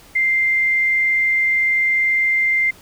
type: tone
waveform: sine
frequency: 2093 Hz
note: C7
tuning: in tune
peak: -14 dBFS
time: 0.15-2.71 s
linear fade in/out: 10 ms
effects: pink hiss -46 dBFS RMS until 2.81 s